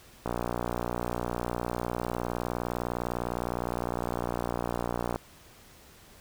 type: click train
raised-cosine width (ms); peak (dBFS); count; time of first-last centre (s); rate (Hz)
1; -16; 294; 0.26-5.16; 59.8
effects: pink hiss -54 dBFS RMS until 6.2 s